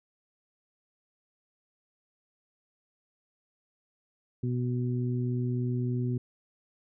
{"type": "harmonic tone", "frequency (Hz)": 123.47, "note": "B2", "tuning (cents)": 0, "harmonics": [1, 2, 3], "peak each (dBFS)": [-28, -33, -38], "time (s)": [4.43, 6.18], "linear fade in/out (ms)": 5, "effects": []}